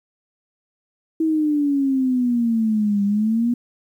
sine exponential two-way sweep, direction down then up, 323.9 to 199.6 to 243.6 Hz, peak -16 dBFS, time 1.2-3.54 s, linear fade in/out 5 ms, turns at 3.04 s, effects 9-bit

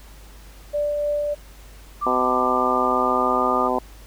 sine tone with tremolo, 587.3 Hz, D5, in tune, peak -19 dBFS, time 0.73-1.35 s, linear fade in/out 20 ms, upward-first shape triangle, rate 3.3 Hz, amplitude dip 25%
sine tone with pitch glide, 1180 to 1211.8 Hz, D6 to D#6, +8 to -46 cents, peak -21 dBFS, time 2.01-3.69 s, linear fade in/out 20 ms, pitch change +46 cents, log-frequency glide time 2.16-3.45 s
harmonic tone, 126.5 Hz, B2, 42 cents sharp, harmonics 2 / 3 / 4 / 5 / 6 / 7 / 8, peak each -27 / -27 / -27 / -27 / -27 / -27 / -27 dBFS, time 2.06-3.79 s, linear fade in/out 5 ms
effects added 50 Hz sine -42 dBFS peak until 4.06 s + pink hiss -49 dBFS RMS until 4.06 s

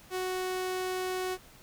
sawtooth tone, 370 Hz, F#4, in tune, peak -27 dBFS, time 0.1-1.38 s, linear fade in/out 50 ms, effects pink hiss -55 dBFS RMS until 1.62 s

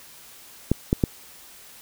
clicks, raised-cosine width 3 ms, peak -5 dBFS, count 3, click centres 0.716 / 0.929 / 1.038 s, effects white hiss -47 dBFS RMS until 1.81 s

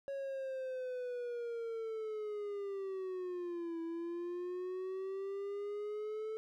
triangle linear two-way sweep, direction down then up, 554.4 to 329.6 to 439.6 Hz, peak -36 dBFS, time 0.08-6.37 s, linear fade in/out 0 ms, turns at 3.81 s, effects none

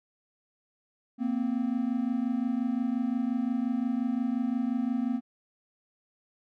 triangle tone pair together, 232.9 / 258.6 Hz, A#3 / C4, -1 / -20 cents, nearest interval major second, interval 181 cents, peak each -27 dBFS, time 1.18-5.21 s, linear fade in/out 50 ms, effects none

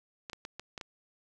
clicks, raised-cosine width 0.2 ms, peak -23 dBFS, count 6, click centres 0.298 / 0.332 / 0.451 / 0.596 / 0.778 / 0.812 s, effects none

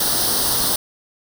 white noise with comb filter, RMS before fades -19 dBFS, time 0-0.76 s, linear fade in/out 5 ms, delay 0.21 ms, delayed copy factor +0.8, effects none

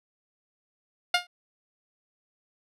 10% pulse tone with exponential decay, 710 Hz, F5, 28 cents sharp, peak -9 dBFS, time 1.14-1.27 s, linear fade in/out 5 ms, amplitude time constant 27 ms, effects low-pass 7000 Hz 12 dB/octave

